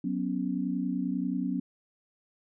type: chord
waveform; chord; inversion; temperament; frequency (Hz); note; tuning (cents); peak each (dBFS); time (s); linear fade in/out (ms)
sine; F# suspended fourth; none; equal; 185 / 246.9 / 277.2; F#3 / B3 / C#4; 0 / 0 / 0; -32; 0.04-1.6; 5
effects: none